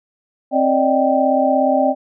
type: tone cluster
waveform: sine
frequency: 265.2 / 582 / 619 / 781 Hz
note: C4 / D5 / D#5 / G5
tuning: +23 / -16 / -9 / -7 cents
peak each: -18 dBFS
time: 0.51-1.95 s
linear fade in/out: 50 ms
effects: none